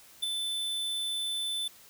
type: tone with ADSR envelope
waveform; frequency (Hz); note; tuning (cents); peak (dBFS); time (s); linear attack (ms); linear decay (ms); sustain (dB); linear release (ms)
square; 3520; A7; 0; -26; 0.22-1.68; 15; 11; -5; 5
effects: white hiss -55 dBFS RMS until 1.89 s